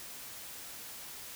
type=silence; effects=white hiss -46 dBFS RMS until 1.35 s